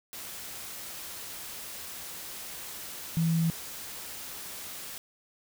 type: tone in noise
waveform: sine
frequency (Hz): 164.81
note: E3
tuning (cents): 0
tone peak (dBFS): -23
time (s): 3.17-3.5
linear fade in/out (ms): 0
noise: white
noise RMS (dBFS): -41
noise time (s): 0.13-4.98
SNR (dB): +15
effects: none